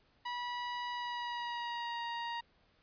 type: tone with pitch glide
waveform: sawtooth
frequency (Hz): 973 to 938.8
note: B5 to A#5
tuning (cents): -26 to +12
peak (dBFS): -33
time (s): 0.25-2.41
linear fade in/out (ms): 10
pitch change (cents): -62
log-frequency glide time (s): 0.91-2.03
effects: pink hiss -70 dBFS RMS until 2.82 s + resampled to 11025 Hz